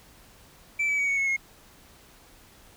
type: tone with pitch steps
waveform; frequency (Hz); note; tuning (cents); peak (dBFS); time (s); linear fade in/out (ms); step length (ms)
sine; 2326 / 2291 / 2257 / 2224 / 2190 / 2158; D7 / D7 / C#7 / C#7 / C#7 / C#7; -17 / -44 / +31 / +5 / -22 / -47; -20; 0.79-1.366; 10; 96
effects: tanh soft clip ceiling -22 dBFS + pink hiss -54 dBFS RMS until 2.76 s